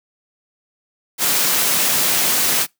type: high-pass noise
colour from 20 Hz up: white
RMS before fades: -17 dBFS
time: 1.18-2.67 s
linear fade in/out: 50 ms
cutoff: 120 Hz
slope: 96 dB/octave
effects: noise-tail reverb RT60 0.2 s tail -26 dB re dry